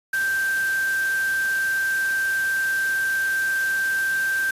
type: tone in noise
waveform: sine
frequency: 1568 Hz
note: G6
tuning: in tune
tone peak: -20 dBFS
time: 0.13-4.51 s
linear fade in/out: 5 ms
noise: white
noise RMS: -35 dBFS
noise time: 0.13-4.51 s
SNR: +12 dB
effects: resampled to 32000 Hz